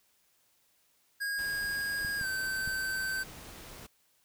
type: tone with pitch glide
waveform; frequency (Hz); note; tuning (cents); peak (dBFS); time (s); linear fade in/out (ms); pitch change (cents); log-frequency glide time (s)
square; 1635 to 1544.1; G#6 to G6; -28 to -27; -32; 1.2-3.24; 20; -99; 2.18-2.26
type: noise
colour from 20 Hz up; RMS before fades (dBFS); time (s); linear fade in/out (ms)
pink; -48; 1.38-3.87; 10
type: clicks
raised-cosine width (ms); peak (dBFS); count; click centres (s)
5; -30; 3; 2.048 / 2.213 / 2.676
effects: white hiss -70 dBFS RMS until 4.24 s

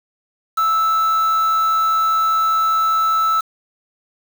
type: tone with quantisation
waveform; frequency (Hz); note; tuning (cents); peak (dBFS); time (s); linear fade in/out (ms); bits
triangle; 1315; E6; -5; -12; 0.57-3.41; 10; 5
effects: none

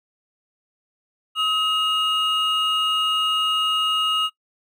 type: tone pair together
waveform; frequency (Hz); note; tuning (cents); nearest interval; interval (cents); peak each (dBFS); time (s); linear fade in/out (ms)
triangle; 1272 / 2856; D#6 / F7; +38 / +38; octave + major second; 1400; -21 / -19; 1.35-4.3; 50
effects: noise-tail reverb RT60 0.1 s tail -19 dB re dry

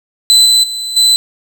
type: tone with level steps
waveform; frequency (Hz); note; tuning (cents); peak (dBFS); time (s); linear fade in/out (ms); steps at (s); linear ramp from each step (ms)
35% pulse; 4021; B7; +30; -3 / -5 / -17 / -5; 0.3-1.16; 0; 0.45 / 0.63 / 0.96; 10
effects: none

